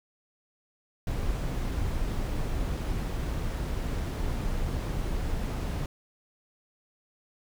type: noise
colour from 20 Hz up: brown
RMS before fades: -30 dBFS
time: 1.07-5.86 s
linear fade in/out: 2 ms
effects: none